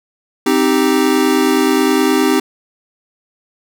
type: chord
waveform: square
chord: C minor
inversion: none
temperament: equal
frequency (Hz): 261.6 / 311.1 / 392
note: C4 / Eb4 / G4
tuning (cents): 0 / 0 / 0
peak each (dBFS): -16 / -16 / -16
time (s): 0.46-2.4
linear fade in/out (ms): 5
effects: none